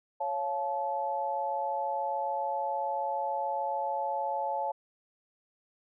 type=chord; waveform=sine; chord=Db augmented; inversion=none; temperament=just; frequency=554.4 / 693 / 866.2 Hz; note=Db5 / F5 / A5; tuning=0 / -14 / -27 cents; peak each=-35 / -36 / -31 dBFS; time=0.2-4.72 s; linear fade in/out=10 ms; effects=none